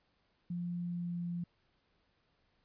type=tone with pitch glide; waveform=sine; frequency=174.61 to 173.3 Hz; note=F3 to F3; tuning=0 to -13 cents; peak=-35 dBFS; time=0.5-1.44 s; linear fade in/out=5 ms; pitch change=-13 cents; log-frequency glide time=0.84-1.23 s; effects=pink hiss -75 dBFS RMS until 2.64 s + resampled to 11025 Hz